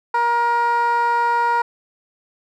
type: tone with band-pass filter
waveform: 15% pulse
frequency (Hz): 473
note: A#4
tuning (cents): +25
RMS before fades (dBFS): -18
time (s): 0.14-1.62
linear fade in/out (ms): 5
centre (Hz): 1000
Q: 2.8
effects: none